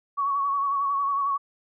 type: tone with vibrato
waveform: sine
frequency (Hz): 1118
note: C#6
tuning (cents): +14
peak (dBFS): -22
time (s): 0.17-1.38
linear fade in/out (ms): 20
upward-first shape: sine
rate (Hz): 11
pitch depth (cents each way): 37
effects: none